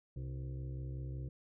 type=harmonic tone with a mistuned harmonic; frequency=65.41 Hz; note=C2; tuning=in tune; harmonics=1 / 2 / 4 / 5 / 6 / 7 / 8; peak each=-43 / -41 / -58 / -54 / -60 / -63 / -62 dBFS; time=0.16-1.29 s; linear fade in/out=5 ms; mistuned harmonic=7; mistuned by=+55 cents; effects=none